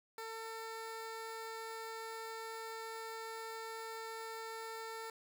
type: tone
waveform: 15% pulse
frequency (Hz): 448.8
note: A4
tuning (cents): +34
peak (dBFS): -37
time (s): 0.18-5.1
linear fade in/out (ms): 2
effects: none